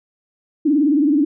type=tone with vibrato; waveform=sine; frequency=293.7 Hz; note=D4; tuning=in tune; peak=-12 dBFS; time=0.65-1.25 s; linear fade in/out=10 ms; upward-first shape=triangle; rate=19 Hz; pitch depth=170 cents each way; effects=none